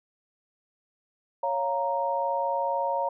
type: chord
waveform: sine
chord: Bb minor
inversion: first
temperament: equal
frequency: 554.4 / 698.5 / 932.3 Hz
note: Db5 / F5 / Bb5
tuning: 0 / 0 / 0 cents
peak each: -29 / -32 / -27 dBFS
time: 1.43-3.09 s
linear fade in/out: 5 ms
effects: none